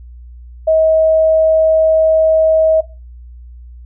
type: tone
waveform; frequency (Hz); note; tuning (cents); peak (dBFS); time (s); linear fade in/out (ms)
sine; 637; D#5; +41; -8; 0.67-2.81; 10
effects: noise-tail reverb RT60 0.3 s tail -17 dB re dry + added 60 Hz sine -32 dBFS peak until 3.85 s